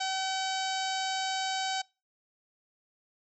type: harmonic tone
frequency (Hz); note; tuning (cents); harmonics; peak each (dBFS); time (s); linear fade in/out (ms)
763; G5; -47; 1 / 2 / 3 / 4 / 5 / 6 / 7 / 8 / 9 / 10; -32 / -38 / -42 / -39 / -40 / -40 / -44 / -45 / -46 / -47; 0-1.82; 10
effects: noise-tail reverb RT60 0.3 s tail -25 dB re dry